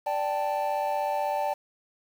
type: chord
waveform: triangle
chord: D suspended fourth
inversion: none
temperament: equal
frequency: 587.3 / 784 / 880 Hz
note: D5 / G5 / A5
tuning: 0 / 0 / 0 cents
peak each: -28 dBFS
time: 0.06-1.54 s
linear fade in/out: 10 ms
effects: 8-bit